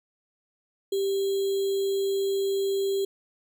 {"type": "tone with sample-and-hold", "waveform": "sine", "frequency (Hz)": 392, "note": "G4", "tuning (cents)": 0, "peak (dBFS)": -23, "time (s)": [0.92, 3.05], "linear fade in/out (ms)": 5, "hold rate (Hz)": 3675, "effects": []}